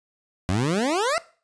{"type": "exponential sweep", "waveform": "20% pulse", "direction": "up", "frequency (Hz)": [86.2, 700], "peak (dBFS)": -16, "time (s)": [0.49, 1.18], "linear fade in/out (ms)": 0, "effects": ["noise-tail reverb RT60 0.4 s tail -20 dB re dry", "resampled to 22050 Hz"]}